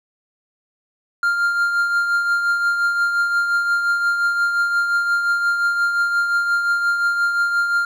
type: tone with tremolo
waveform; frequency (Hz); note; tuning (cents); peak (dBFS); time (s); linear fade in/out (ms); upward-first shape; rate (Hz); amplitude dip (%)
triangle; 1398; F6; +1; -12; 1.23-7.85; 2; triangle; 5.7; 50
effects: none